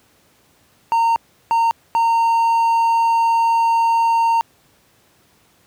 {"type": "tone bursts at uneven times", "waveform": "triangle", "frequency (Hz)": 919, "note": "A#5", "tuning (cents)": -25, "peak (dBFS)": -11, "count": 3, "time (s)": [[0.92, 1.16], [1.51, 1.71], [1.95, 4.41]], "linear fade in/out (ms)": 0, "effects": ["pink hiss -56 dBFS RMS until 5.66 s", "high-pass 80 Hz 12 dB/octave"]}